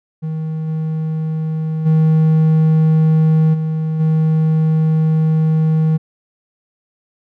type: tone with level steps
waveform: triangle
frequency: 158.1 Hz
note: D#3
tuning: 28 cents sharp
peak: -17 / -15 / -7 / -14 / -9 dBFS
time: 0.22-5.98 s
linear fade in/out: 20 ms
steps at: 0.67 / 1.85 / 3.53 / 3.99 s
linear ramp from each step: 20 ms
effects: none